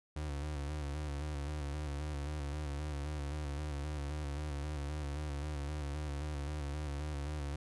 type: tone with vibrato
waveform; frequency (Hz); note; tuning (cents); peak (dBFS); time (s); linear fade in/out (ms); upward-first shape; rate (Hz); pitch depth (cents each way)
35% pulse; 73.42; D2; 0; -35; 0.16-7.56; 5; square; 3.8; 51
effects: resampled to 24000 Hz